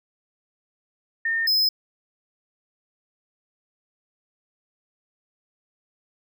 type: tone pair in turn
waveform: sine / square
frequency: 1821 / 5100 Hz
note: A#6 / D#8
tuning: -41 / +42 cents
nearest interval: octave + tritone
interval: 1783 cents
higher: second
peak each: -21 / -18 dBFS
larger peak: second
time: 1.25-1.47 / 1.47-1.69 s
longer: neither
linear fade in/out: 5 ms
effects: none